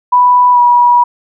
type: tone with pitch glide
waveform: sine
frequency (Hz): 987.8 to 968.6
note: B5 to B5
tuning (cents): 0 to -34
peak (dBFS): -4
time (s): 0.12-1.04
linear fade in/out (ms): 10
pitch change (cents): -34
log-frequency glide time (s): 0.52-0.59
effects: none